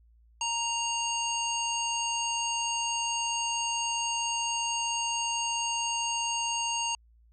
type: harmonic tone with a mistuned harmonic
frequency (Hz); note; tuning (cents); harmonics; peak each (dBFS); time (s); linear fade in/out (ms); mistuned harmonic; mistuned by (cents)
932.3; A#5; 0; 1 / 3 / 5 / 7 / 9; -32 / -32 / -40 / -34 / -42; 0.41-6.95; 2; 5; -19
effects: added 57 Hz sine -57 dBFS peak until 7.32 s